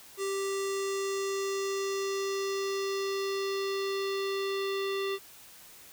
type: tone with low-pass filter sweep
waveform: square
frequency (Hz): 392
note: G4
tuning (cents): 0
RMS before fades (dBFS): -32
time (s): 0.17-5.19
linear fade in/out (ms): 50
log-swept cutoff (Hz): 8400 to 3600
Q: 2.3
effects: white hiss -52 dBFS RMS until 5.92 s